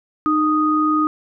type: tone pair together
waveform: sine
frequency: 306.6 / 1242.8 Hz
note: D#4 / D#6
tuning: -25 / -2 cents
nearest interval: 2 octaves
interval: 2423 cents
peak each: -17 dBFS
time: 0.26-1.07 s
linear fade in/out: 0 ms
effects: none